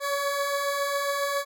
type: beating tone pair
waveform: 20% pulse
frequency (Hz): 558 / 565.3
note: C#5 / C#5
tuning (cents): +11 / +34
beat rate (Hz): 7.3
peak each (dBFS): -29 / -21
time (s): 0-1.45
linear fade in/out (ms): 50
effects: none